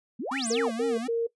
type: exponential two-way sweep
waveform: sine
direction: up then down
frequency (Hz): 196 to 9440 to 446.7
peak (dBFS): -30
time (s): 0.19-0.71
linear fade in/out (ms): 10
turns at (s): 0.48
type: tone with vibrato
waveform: square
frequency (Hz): 246.9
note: B3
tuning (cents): 0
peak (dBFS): -31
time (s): 0.31-1.08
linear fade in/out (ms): 10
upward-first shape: sine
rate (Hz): 4.1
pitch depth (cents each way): 180
type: tone bursts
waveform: sine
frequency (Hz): 462.5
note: A#4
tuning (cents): -14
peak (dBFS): -23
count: 3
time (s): 0.5-1.27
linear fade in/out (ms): 10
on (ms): 190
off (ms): 100
effects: noise-tail reverb RT60 0.1 s tail -19 dB re dry + resampled to 24000 Hz